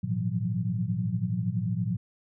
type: tone cluster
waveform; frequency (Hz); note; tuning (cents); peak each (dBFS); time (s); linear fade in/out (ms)
sine; 105.6 / 118 / 162.8 / 174.4 / 183.4; G#2 / A#2 / E3 / F3 / F#3; +29 / +22 / -21 / -2 / -15; -33 / -30 / -35 / -34 / -32; 0.03-1.97; 10
effects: none